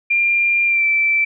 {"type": "tone with pitch glide", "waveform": "sine", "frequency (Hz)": [2391, 2331], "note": ["D7", "D7"], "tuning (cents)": [30, -14], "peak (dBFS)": -13, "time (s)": [0.1, 1.25], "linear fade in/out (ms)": 10, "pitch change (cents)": -44, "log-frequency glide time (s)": [0.66, 0.85], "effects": []}